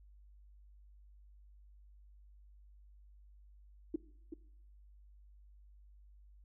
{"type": "tone with echo", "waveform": "sine", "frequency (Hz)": 321.5, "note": "E4", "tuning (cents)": -43, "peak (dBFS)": -31, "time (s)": [3.94, 3.96], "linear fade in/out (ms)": 5, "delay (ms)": 380, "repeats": 1, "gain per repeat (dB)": -9, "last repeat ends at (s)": 4.34, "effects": ["noise-tail reverb RT60 0.7 s tail -20 dB re dry", "added 50 Hz sine -57 dBFS peak until 6.44 s"]}